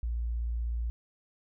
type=tone; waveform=sine; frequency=58.1 Hz; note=A#1; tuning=5 cents flat; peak=-29 dBFS; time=0.03-0.9 s; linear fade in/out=0 ms; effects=none